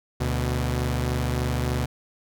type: tone pair together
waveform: sawtooth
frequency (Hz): 73.42 / 123.48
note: D2 / B2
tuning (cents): 0 / 0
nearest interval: major sixth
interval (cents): 900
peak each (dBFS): -22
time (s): 0.2-1.86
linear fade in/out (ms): 10
effects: none